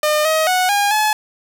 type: tone with pitch steps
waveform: sawtooth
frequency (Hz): 606 / 632 / 736 / 813 / 855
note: D#5 / D#5 / F#5 / G#5 / A5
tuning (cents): -46 / +27 / -9 / -37 / -50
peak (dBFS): -10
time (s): 0.03-1.13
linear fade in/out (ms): 2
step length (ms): 220
effects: none